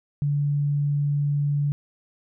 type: tone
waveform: sine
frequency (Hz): 144.4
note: D3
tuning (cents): -29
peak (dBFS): -20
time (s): 0.22-1.72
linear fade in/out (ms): 0
effects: none